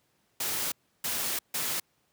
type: noise bursts at uneven times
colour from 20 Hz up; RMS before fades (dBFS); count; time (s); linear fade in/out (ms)
white; -31; 3; 0.4-0.72 / 1.04-1.39 / 1.54-1.8; 5
effects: pink hiss -71 dBFS RMS until 2.12 s + high-pass 100 Hz 12 dB/octave